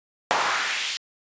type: noise with high-pass filter sweep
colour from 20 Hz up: brown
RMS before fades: -25 dBFS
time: 0.31-0.97 s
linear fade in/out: 0 ms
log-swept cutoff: 810 to 3600 Hz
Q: 1.6
effects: resampled to 16000 Hz